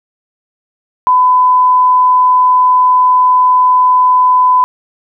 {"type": "tone", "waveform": "sine", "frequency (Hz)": 1005, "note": "B5", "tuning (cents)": 30, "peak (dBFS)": -5, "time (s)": [1.07, 4.64], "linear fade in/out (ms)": 0, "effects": []}